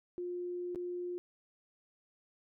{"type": "tone with dropouts", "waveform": "sine", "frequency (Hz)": 354.8, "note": "F4", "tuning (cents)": 27, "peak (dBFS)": -36, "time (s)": [0.18, 1.18], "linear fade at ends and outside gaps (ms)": 0, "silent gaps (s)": [0.748, 0.758], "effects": []}